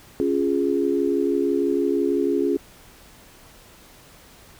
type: chord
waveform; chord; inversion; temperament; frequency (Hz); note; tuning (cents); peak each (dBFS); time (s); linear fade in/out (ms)
sine; Db major; none; equal; 277.2 / 349.2 / 415.3; Db4 / F4 / Ab4; 0 / 0 / 0; -23; 0.2-2.57; 0
effects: pink hiss -49 dBFS RMS until 4.59 s